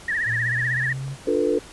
sine tone with vibrato, 1795 Hz, A6, 34 cents sharp, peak -21 dBFS, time 0.08-0.93 s, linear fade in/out 5 ms, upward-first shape triangle, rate 16 Hz, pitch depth 150 cents each way
sine linear sweep, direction up, 113.8 to 138.59 Hz, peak -27 dBFS, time 0.25-1.17 s, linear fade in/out 50 ms
click, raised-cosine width 1 ms, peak -28 dBFS, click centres 1.081 s
sine chord, B half-diminished seventh, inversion first, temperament just, 296.3 / 355.6 / 444.5 / 493.9 Hz, D4 / F4 / A4 / B4, +15 / +31 / +18 / 0 cents, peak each -25 / -25 / -22 / -24 dBFS, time 1.27-1.59 s, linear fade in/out 5 ms
effects pink hiss -43 dBFS RMS until 1.72 s + resampled to 24000 Hz

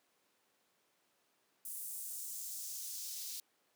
white noise with high-pass filter sweep, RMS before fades -44 dBFS, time 1.65-3.4 s, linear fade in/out 2 ms, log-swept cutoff 10000 to 4400 Hz, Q 1.5, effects pink hiss -75 dBFS RMS until 3.75 s + high-pass 300 Hz 12 dB/octave

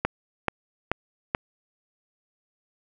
click train, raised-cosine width 0.5 ms, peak -7 dBFS, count 4, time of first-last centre 0.05-1.349 s, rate 2.31 Hz, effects none

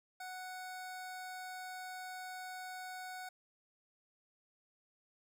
25% pulse tone, 740 Hz, F#5, in tune, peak -40 dBFS, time 0.2-3.29 s, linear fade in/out 5 ms, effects none

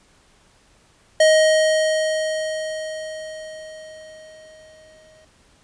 square tone with exponential decay, 627 Hz, D#5, 13 cents sharp, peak -11 dBFS, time 1.2-5.25 s, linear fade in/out 5 ms, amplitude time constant 880 ms, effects pink hiss -56 dBFS RMS until 5.63 s + resampled to 22050 Hz

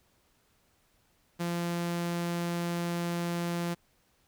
sawtooth tone, 172.1 Hz, F3, 25 cents flat, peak -26 dBFS, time 1.39-3.75 s, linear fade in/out 20 ms, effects pink hiss -69 dBFS RMS until 4.27 s

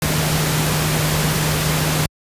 sine tone in noise, 154 Hz, D#3, 17 cents flat, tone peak -19 dBFS, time 0.02-2.06 s, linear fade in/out 2 ms, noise pink, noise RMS -20 dBFS, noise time 0.02-2.06 s, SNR -2 dB, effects high-pass 60 Hz 12 dB/octave + resampled to 32000 Hz

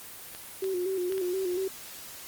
clicks, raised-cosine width 0.2 ms, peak -23 dBFS, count 4, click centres 0.349 / 0.642 / 1.123 / 1.18 s
sine tone with vibrato, 370 Hz, F#4, in tune, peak -27 dBFS, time 0.62-1.68 s, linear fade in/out 5 ms, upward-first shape square, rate 4.2 Hz, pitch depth 56 cents each way
effects white hiss -44 dBFS RMS until 2.27 s + Opus 24 kbps

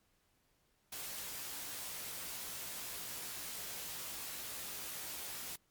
white noise with comb filter, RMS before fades -44 dBFS, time 0.92-5.56 s, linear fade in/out 5 ms, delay 17 ms, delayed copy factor +0.65, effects pink hiss -75 dBFS RMS until 5.7 s + MP3 96 kbps

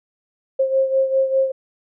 sine beating tone pair, 532 / 537 Hz, C5 / C5, +29 / +45 cents, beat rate 5 Hz, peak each -16 / -22 dBFS, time 0.59-1.52 s, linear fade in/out 10 ms, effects none

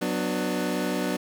25% pulse chord, B minor, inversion second, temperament equal with one note detuned, 185 / 246.9 / 297.2 Hz, F#3 / B3 / D4, 0 / 0 / +21 cents, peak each -26 dBFS, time 0.01-1.17 s, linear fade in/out 10 ms, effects none

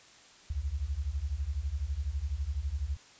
sine beating tone pair, 64.1 / 76.1 Hz, C2 / D#2, -35 / -38 cents, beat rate 12 Hz, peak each -34 / -33 dBFS, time 0.5-2.97 s, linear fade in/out 5 ms, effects white hiss -56 dBFS RMS until 3.19 s + resampled to 16000 Hz

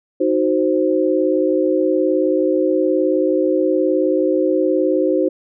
sine chord, C diminished, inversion first, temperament equal, 311.1 / 370 / 523.3 Hz, Eb4 / Gb4 / C5, 0 / 0 / 0 cents, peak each -18 dBFS, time 0.2-5.29 s, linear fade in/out 10 ms, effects none

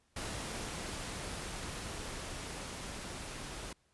pink noise with level ramp, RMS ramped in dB -40 to -44 dBFS, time 0.16-3.73 s, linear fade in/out 5 ms, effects pink hiss -73 dBFS RMS until 3.93 s + resampled to 24000 Hz

